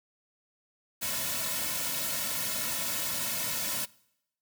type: noise with comb filter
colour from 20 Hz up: white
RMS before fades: -32 dBFS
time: 1.01-3.86 s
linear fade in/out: 20 ms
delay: 2.5 ms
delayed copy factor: -1
effects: noise-tail reverb RT60 0.8 s tail -23 dB re dry